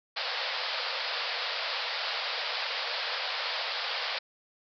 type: band-pass noise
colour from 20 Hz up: white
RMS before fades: -33 dBFS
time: 0.16-4.19 s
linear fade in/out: 10 ms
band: 470 to 5000 Hz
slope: 96 dB/octave
effects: none